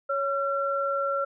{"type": "tone pair together", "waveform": "sine", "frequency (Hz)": [556, 1360.4], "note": ["C#5", "F6"], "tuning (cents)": [5, -46], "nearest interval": "octave + minor third", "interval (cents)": 1549, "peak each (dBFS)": -27, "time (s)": [0.09, 1.25], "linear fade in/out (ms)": 10, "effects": []}